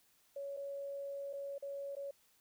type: tone with dropouts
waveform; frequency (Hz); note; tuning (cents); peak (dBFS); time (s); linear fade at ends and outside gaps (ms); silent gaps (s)
sine; 559; C#5; +14; -40; 0.36-2.11; 5; 0.567-0.571 / 1.33-1.334 / 1.582-1.624 / 1.953-1.966
effects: white hiss -71 dBFS RMS until 2.4 s